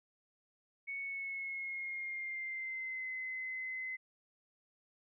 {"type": "tone with pitch glide", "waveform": "sine", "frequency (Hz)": [2217, 2045], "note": ["C#7", "C7"], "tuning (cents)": [0, -40], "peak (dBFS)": -38, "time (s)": [0.87, 3.97], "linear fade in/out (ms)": 20, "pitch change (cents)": -140, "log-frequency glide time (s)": [1, 3.09], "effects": []}